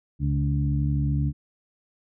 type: harmonic tone with a mistuned harmonic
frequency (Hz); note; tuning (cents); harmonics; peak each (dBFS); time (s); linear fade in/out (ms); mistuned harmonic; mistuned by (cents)
71.7; D2; -41; 1 / 2 / 3 / 4; -26 / -23 / -34 / -32; 0.19-1.33; 50; 2; -18
effects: none